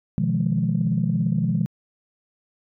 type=chord; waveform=sine; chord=F half-diminished seventh; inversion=second; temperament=just; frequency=125.72 / 157.15 / 174.61 / 209.5 Hz; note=Cb3 / Eb3 / F3 / Ab3; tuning=+31 / +18 / 0 / +15 cents; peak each=-25 / -24 / -23 / -25 dBFS; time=0.18-1.66 s; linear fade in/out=0 ms; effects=tanh soft clip ceiling -10 dBFS